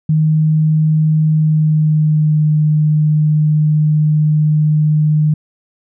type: tone with pitch glide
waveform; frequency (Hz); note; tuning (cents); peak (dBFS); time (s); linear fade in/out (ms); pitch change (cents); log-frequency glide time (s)
sine; 155.7 to 152.58; D#3 to D#3; +2 to -34; -9; 0.09-5.34; 5; -36; 1.29-2.48
effects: none